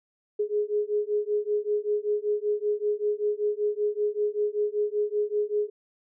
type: beating tone pair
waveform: sine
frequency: 415.3 / 420.5 Hz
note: G#4 / G#4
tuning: 0 / +22 cents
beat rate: 5.2 Hz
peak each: -27 dBFS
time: 0.39-5.7 s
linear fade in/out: 10 ms
effects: none